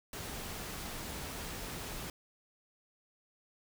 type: noise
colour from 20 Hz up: pink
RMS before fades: -42 dBFS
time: 0.13-2.1 s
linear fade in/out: 2 ms
effects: none